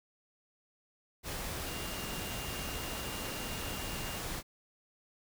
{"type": "tone in noise", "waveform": "sine", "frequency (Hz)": 2809, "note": "F7", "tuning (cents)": 9, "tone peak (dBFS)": -47, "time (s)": [1.63, 4.21], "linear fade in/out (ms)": 50, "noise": "pink", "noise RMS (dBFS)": -39, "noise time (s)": [1.23, 4.43], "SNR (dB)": -11, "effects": []}